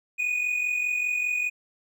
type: tone pair together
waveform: triangle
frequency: 2467 / 2512 Hz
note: D#7 / D#7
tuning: -15 / +16 cents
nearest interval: unison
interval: 31 cents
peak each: -23 / -31 dBFS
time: 0.18-1.5 s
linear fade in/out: 20 ms
effects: none